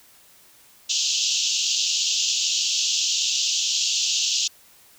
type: band-pass noise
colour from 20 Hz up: white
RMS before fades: -23 dBFS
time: 0.89-4.48 s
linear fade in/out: 10 ms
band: 2700 to 7100 Hz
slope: 96 dB/octave
effects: white hiss -53 dBFS RMS until 4.98 s